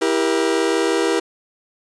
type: chord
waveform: 40% pulse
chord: E diminished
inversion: none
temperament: just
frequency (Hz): 329.6 / 395.6 / 474.7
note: E4 / G4 / Bb4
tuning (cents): 0 / +16 / +31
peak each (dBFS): -20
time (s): 0.01-1.2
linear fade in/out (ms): 10
effects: resampled to 22050 Hz